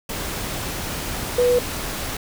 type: tone in noise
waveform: sine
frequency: 490.9 Hz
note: B4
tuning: 10 cents flat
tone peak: -14 dBFS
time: 1.38-1.59 s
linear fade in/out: 5 ms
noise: pink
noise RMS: -28 dBFS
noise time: 0.09-2.17 s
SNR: +11 dB
effects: none